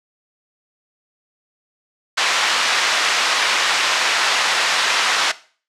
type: band-pass noise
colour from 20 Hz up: pink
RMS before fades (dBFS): -18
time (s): 2.17-5.32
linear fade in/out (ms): 10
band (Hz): 1100 to 5400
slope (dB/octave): 12
effects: noise-tail reverb RT60 0.4 s tail -17 dB re dry + low-pass 9000 Hz 12 dB/octave